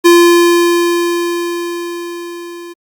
square tone with level ramp, 345 Hz, F4, 21 cents flat, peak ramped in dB -3 to -28 dBFS, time 0.04-2.74 s, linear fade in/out 20 ms, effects Opus 48 kbps

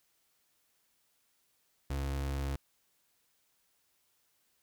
35% pulse tone, 68.8 Hz, C#2, 12 cents flat, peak -31 dBFS, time 1.9-2.56 s, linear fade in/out 5 ms, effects white hiss -74 dBFS RMS until 4.62 s

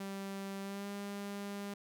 sawtooth tone with pitch glide, 196 to 201.3 Hz, G3 to G3, 0 to +46 cents, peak -36 dBFS, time 0-1.74 s, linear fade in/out 5 ms, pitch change +46 cents, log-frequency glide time 0.61-0.88 s, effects none

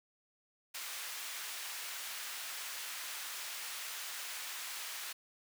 pink high-pass noise, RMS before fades -43 dBFS, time 0.74-5.13 s, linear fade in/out 10 ms, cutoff 1500 Hz, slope 12 dB/octave, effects none

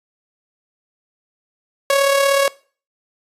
sawtooth tone with amplitude modulation, 554.4 Hz, C#5, in tune, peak -7 dBFS, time 1.9-2.48 s, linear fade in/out 2 ms, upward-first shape sine, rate 36.5 Hz, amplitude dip 45%, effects noise-tail reverb RT60 0.4 s tail -21 dB re dry + resampled to 32000 Hz

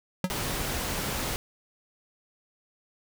square tone with exponential decay, 183.8 Hz, F#3, 11 cents flat, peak -20 dBFS, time 0.24-0.32 s, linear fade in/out 2 ms, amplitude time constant 16 ms
pink noise, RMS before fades -31 dBFS, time 0.3-1.36 s, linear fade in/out 0 ms
effects none

